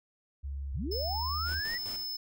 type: tone with pitch glide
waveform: sine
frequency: 69.3 to 76.45 Hz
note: C#2 to D#2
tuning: 0 to -30 cents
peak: -34 dBFS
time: 0.43-1.61 s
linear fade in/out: 20 ms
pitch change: +170 cents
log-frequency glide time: 0.76-1.3 s
type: linear sweep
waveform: sine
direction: up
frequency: 39.1 to 1975.5 Hz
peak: -34 dBFS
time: 0.72-1.78 s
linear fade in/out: 10 ms
type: tone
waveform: square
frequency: 5230 Hz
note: E8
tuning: 15 cents flat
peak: -35 dBFS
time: 0.91-2.17 s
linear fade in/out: 10 ms
type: noise with tremolo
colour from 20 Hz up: pink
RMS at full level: -46 dBFS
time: 1.44-2.07 s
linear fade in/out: 50 ms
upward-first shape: square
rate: 4.8 Hz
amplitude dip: 65%
effects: none